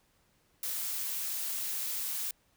blue noise, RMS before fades -35 dBFS, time 0.63-2.31 s, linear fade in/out 2 ms, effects pink hiss -70 dBFS RMS until 2.56 s

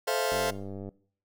sawtooth chord, F major seventh, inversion first, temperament just, 436.5 / 523.8 / 654.8 / 698.5 Hz, A4 / C5 / E5 / F5, -14 / +2 / -12 / 0 cents, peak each -27 / -27 / -28 / -28 dBFS, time 0.07-0.51 s, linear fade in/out 10 ms
click train, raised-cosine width 2 ms, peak -27 dBFS, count 57, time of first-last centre 0.32-0.89 s, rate 98.3 Hz
effects noise-tail reverb RT60 0.5 s tail -20 dB re dry

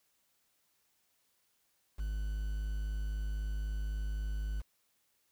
triangle tone with quantisation, 51.91 Hz, G#1, in tune, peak -31 dBFS, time 1.98-4.62 s, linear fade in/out 20 ms, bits 9, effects white hiss -75 dBFS RMS until 5.31 s

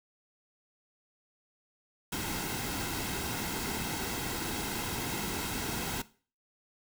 pink noise with comb filter, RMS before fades -35 dBFS, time 2.12-6.02 s, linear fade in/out 5 ms, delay 1.7 ms, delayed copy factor -0.55, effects noise-tail reverb RT60 0.4 s tail -18 dB re dry

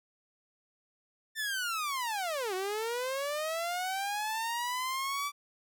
sawtooth linear two-way sweep, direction down then up, 1798 to 364.5 to 1164 Hz, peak -28 dBFS, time 1.35-5.32 s, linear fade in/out 50 ms, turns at 2.54 s, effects none

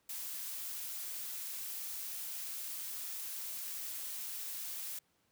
blue noise, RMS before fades -42 dBFS, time 0.09-4.99 s, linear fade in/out 5 ms, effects pink hiss -75 dBFS RMS until 5.31 s + high-pass 80 Hz 12 dB/octave

